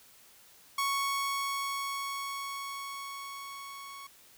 sawtooth tone with level ramp, 1108.7 Hz, C#6, in tune, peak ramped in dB -24 to -40 dBFS, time 0.78-4.07 s, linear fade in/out 5 ms, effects white hiss -58 dBFS RMS until 4.37 s

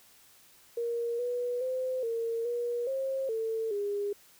sine tone with pitch steps, 469.9 / 488.6 / 514 / 459.3 / 478.7 / 535 / 447.5 / 407.3 Hz, A#4 / B4 / C5 / A#4 / A#4 / C5 / A4 / G#4, +14 / -19 / -31 / -26 / +46 / +38 / +29 / -34 cents, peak -29 dBFS, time 0.77-4.13 s, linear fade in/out 5 ms, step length 420 ms, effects white hiss -59 dBFS RMS until 4.39 s

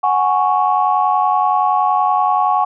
sine chord, F# suspended second, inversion none, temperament equal, 740 / 830.6 / 1108.7 Hz, F#5 / G#5 / C#6, 0 / 0 / 0 cents, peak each -16 dBFS, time 0.03-2.65 s, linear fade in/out 10 ms, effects tanh soft clip ceiling -2 dBFS

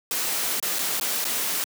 white noise with dropouts, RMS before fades -26 dBFS, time 0.11-1.64 s, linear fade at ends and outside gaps 1 ms, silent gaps 0.599-0.626 / 0.787-0.791 / 0.998-1.011 / 1.243-1.251 s, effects high-pass 200 Hz 12 dB/octave

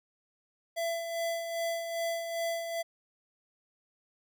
square tone with tremolo, 670 Hz, E5, 28 cents sharp, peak -30 dBFS, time 0.76-2.83 s, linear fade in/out 20 ms, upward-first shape sine, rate 2.5 Hz, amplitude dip 50%, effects none

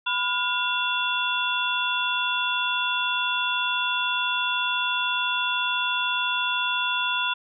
sine tone cluster, 993 / 1427 / 2730 / 3439 Hz, B5 / F6 / F7 / A7, +9 / +37 / -40 / -40 cents, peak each -28 dBFS, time 0.06-7.34 s, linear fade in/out 10 ms, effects none

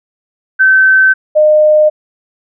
sine tone pair in turn, 1538 / 610.4 Hz, G6 / D#5, -33 / -33 cents, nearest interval octave + major third, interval 1600 cents, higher first, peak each -4 dBFS, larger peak neither, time 0.59-1.14 / 1.35-1.9 s, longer neither, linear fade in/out 20 ms, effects none

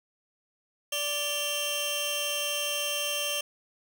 sawtooth tone cluster, 583 / 2745 / 3144 Hz, D5 / F7 / G7, -13 / -31 / +4 cents, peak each -31 / -30 / -28 dBFS, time 0.92-3.41 s, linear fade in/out 5 ms, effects none

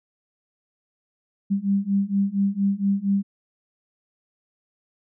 sine beating tone pair, 196 / 200.3 Hz, G3 / G3, 0 / +38 cents, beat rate 4.3 Hz, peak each -23 / -22 dBFS, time 1.5-3.23 s, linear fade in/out 20 ms, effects none

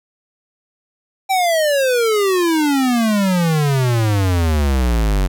square exponential sweep, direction down, 784 to 45.46 Hz, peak -14 dBFS, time 1.29-5.28 s, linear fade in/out 20 ms, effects none

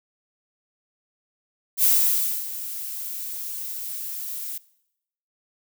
violet noise with ADSR envelope, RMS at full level -17 dBFS, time 1.77-4.58 s, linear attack 70 ms, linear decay 600 ms, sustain -15 dB, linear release 5 ms, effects noise-tail reverb RT60 0.8 s tail -21 dB re dry

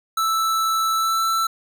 square tone with pitch glide, 1318.5 to 1331.5 Hz, E6 to E6, 0 to +17 cents, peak -19 dBFS, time 0.17-1.47 s, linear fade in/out 5 ms, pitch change +17 cents, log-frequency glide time 0.95-1.24 s, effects none

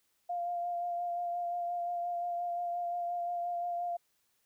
sine tone with vibrato, 698.5 Hz, F5, in tune, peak -32 dBFS, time 0.29-3.97 s, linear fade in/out 10 ms, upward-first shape sine, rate 5.7 Hz, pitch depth 18 cents each way, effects white hiss -75 dBFS RMS until 4.45 s

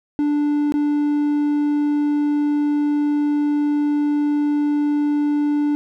triangle tone with dropouts, 293.6 Hz, D4, in tune, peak -14 dBFS, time 0.19-5.75 s, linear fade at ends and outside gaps 0 ms, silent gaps 0.722-0.74 s, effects none

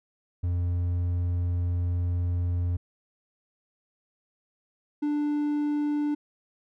triangle tone pair in turn, 87.9 / 295 Hz, F2 / D4, +12 / +8 cents, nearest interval octave + major sixth, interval 2096 cents, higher second, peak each -22 dBFS, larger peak neither, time 0.43-2.77 / 5.02-6.15 s, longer first, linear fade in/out 10 ms, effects none

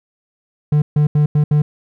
triangle tone bursts at uneven times, 149 Hz, D3, 25 cents sharp, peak -8 dBFS, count 5, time 0.72-0.82 / 0.96-1.07 / 1.15-1.26 / 1.35-1.44 / 1.51-1.62 s, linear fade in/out 5 ms, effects none

